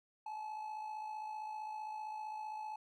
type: tone with amplitude modulation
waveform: triangle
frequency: 860 Hz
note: A5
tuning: 40 cents flat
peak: -37 dBFS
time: 0.26-2.76 s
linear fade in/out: 5 ms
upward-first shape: sine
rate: 55.4 Hz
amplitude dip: 50%
effects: none